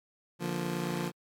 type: chord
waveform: 25% pulse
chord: Bb major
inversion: first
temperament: just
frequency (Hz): 145.68 / 174.81 / 233.1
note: D3 / F3 / Bb3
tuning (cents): -14 / +2 / 0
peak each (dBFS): -34 / -30 / -35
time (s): 0.39-1.12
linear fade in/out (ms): 50
effects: AAC 48 kbps

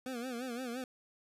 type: tone with vibrato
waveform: 25% pulse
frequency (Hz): 246.9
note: B3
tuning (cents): 0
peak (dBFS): -34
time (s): 0.06-0.84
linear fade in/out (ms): 2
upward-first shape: sine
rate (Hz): 5.8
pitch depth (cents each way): 110
effects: resampled to 32000 Hz

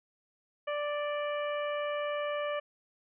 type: harmonic tone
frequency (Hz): 587.3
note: D5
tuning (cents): 0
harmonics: 1 / 2 / 3 / 4 / 5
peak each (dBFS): -32 / -38 / -42 / -44 / -46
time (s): 0.67-2.6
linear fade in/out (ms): 10
effects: none

